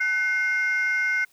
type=tone pair together; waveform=sine; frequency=1501.9 / 2124 Hz; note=F#6 / C7; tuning=+25 / +25 cents; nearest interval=tritone; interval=600 cents; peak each=-22 dBFS; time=0-1.25 s; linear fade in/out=10 ms; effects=tanh soft clip ceiling -17 dBFS + white hiss -61 dBFS RMS until 1.32 s